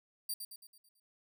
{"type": "tone with echo", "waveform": "5% pulse", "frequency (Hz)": 4699, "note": "D8", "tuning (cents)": 0, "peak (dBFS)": -28, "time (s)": [0.29, 0.34], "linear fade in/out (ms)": 5, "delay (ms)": 110, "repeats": 6, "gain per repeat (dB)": -6, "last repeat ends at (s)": 1, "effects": []}